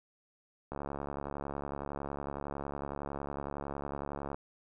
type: click train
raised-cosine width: 1 ms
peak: -24 dBFS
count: 258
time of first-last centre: 0.72-4.345 s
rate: 70.9 Hz
effects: none